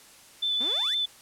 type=tone with vibrato; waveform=sine; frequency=3509 Hz; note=A7; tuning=5 cents flat; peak=-24 dBFS; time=0.42-1.06 s; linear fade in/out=10 ms; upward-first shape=triangle; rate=5.9 Hz; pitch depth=21 cents each way
type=exponential sweep; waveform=sawtooth; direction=up; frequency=217.4 to 2200 Hz; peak=-33 dBFS; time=0.6-0.95 s; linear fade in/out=10 ms
effects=white hiss -52 dBFS RMS until 1.21 s + low-pass 11000 Hz 12 dB/octave